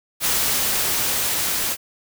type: noise with level ramp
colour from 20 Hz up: white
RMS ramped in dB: -20 to -23 dBFS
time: 0.2-1.77 s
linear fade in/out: 50 ms
effects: none